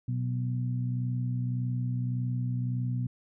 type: harmonic tone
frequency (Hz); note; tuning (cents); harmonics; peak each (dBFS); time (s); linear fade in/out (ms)
61.74; B1; 0; 2 / 3 / 4; -28 / -39 / -38; 0.08-3.07; 5
effects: none